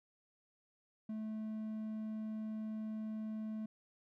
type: tone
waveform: triangle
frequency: 217.3 Hz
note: A3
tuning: 21 cents flat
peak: -37 dBFS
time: 1.09-3.66 s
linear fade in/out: 5 ms
effects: none

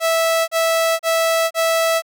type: tone bursts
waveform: sawtooth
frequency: 656 Hz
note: E5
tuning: 9 cents flat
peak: -11 dBFS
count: 4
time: 0-2.022 s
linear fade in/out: 50 ms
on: 480 ms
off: 34 ms
effects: none

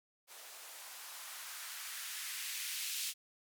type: noise with band-pass filter sweep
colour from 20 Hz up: violet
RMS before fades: -44 dBFS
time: 0.27-3.14 s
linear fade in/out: 50 ms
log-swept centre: 550 to 3000 Hz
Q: 1.3
effects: none

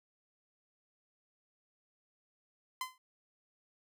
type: tone with exponential decay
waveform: sawtooth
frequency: 1027 Hz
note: C6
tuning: 33 cents flat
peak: -29 dBFS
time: 2.81-2.98 s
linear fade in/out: 2 ms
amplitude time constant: 36 ms
effects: none

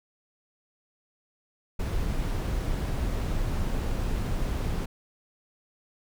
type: noise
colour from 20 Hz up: brown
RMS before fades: -28 dBFS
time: 1.79-4.86 s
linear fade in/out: 10 ms
effects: none

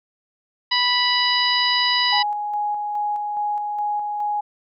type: harmonic tone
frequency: 985 Hz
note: B5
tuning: 5 cents flat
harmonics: 1 / 2 / 3 / 4 / 5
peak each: -23 / -23 / -23 / -23 / -23 dBFS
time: 0.71-2.23 s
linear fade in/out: 10 ms
type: tone with tremolo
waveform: sine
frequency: 832 Hz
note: G#5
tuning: 3 cents sharp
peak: -20 dBFS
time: 2.12-4.41 s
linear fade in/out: 10 ms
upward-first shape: square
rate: 2.4 Hz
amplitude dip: 30%
effects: none

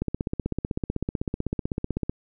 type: click train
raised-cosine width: 3 ms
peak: -13 dBFS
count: 34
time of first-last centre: 0.02-2.095 s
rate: 15.9 Hz
effects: none

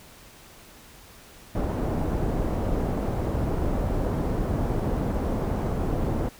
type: low-pass noise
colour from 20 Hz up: pink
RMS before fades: -26 dBFS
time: 1.55-6.29 s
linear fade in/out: 5 ms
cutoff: 660 Hz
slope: 12 dB/octave
effects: pink hiss -49 dBFS RMS until 6.39 s

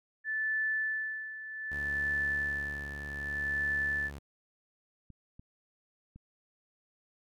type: tone with tremolo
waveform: sine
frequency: 1750 Hz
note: A6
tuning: 10 cents flat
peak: -28 dBFS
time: 0.24-4.11 s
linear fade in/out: 50 ms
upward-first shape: sine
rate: 0.64 Hz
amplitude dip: 75%
type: tone with vibrato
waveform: sawtooth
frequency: 71.4 Hz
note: D2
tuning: 48 cents flat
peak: -38 dBFS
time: 1.71-4.19 s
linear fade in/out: 10 ms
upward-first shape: sine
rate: 3.2 Hz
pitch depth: 14 cents each way
type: clicks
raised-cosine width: 5 ms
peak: -38 dBFS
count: 3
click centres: 5.103 / 5.395 / 6.16 s
effects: none

